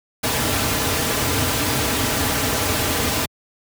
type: noise with comb filter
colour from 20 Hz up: pink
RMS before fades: -20 dBFS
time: 0.23-3.26 s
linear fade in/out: 10 ms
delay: 5.5 ms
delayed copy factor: -0.55
effects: high-pass 80 Hz 12 dB/octave